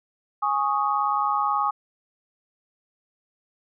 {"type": "chord", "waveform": "sine", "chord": "Ab suspended fourth", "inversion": "none", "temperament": "just", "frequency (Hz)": [830.6, 1107.5, 1245.9], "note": ["Ab5", "Db6", "Eb6"], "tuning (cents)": [0, -2, 2], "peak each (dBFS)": -25, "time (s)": [0.42, 1.71], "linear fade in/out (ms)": 10, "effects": []}